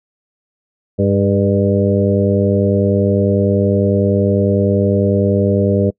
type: harmonic tone with a mistuned harmonic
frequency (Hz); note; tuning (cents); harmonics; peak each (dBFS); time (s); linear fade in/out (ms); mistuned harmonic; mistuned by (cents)
100; G2; +35; 1 / 2 / 3 / 4 / 5 / 6; -16 / -16 / -22 / -19 / -18 / -21; 0.98-5.91; 20; 5; -32
effects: noise-tail reverb RT60 0.1 s tail -26 dB re dry